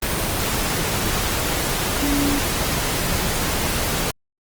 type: tone in noise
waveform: sine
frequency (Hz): 283.9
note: C#4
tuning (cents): +41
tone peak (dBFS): -20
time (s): 2.02-2.39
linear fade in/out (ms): 5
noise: pink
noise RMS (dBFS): -22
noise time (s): 0.02-4.11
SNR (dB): -1
effects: Opus 24 kbps